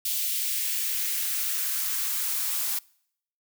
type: noise with high-pass filter sweep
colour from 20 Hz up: blue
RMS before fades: -28 dBFS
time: 0.05-2.79 s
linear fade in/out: 5 ms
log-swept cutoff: 3000 to 770 Hz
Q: 1.4
effects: noise-tail reverb RT60 0.7 s tail -25 dB re dry